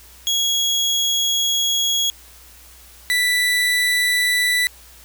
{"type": "tone pair in turn", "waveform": "30% pulse", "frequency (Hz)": [3322, 1975.3], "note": ["G#7", "B6"], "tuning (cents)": [0, 0], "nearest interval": "major sixth", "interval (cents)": 900, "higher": "first", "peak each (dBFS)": [-14, -13], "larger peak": "second", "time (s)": [[0.27, 2.1], [3.1, 4.67]], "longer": "first", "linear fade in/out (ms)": 0, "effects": ["added 60 Hz sine -48 dBFS peak until 5.04 s", "white hiss -46 dBFS RMS until 5.04 s"]}